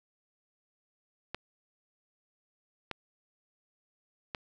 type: clicks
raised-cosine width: 0.3 ms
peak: -19 dBFS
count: 3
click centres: 1.346 / 2.913 / 4.348 s
effects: none